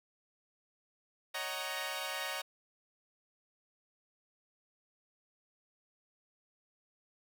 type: chord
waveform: 10% pulse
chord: D# minor seventh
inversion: third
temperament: equal with one note detuned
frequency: 554.4 / 622.3 / 749 / 932.3 Hz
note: C#5 / D#5 / F#5 / A#5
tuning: 0 / 0 / +21 / 0 cents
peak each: -34 dBFS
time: 1.34-2.42 s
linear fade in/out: 10 ms
effects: none